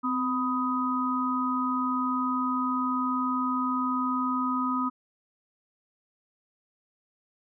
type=tone cluster; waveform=sine; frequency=257 / 992 / 1251 Hz; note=C4 / B5 / D#6; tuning=-31 / +7 / +9 cents; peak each=-28 / -33 / -28 dBFS; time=0.03-4.9 s; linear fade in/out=20 ms; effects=none